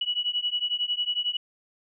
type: beating tone pair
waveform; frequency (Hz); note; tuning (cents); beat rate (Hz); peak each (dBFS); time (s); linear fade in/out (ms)
sine; 2930 / 2941; F#7 / F#7; -18 / -11; 11; -28; 0.01-1.37; 5
effects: none